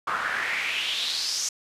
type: noise with band-pass filter sweep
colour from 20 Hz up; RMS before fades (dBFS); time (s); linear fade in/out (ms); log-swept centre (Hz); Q
pink; -28; 0.07-1.49; 5; 1200 to 6300; 4.4
effects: resampled to 32000 Hz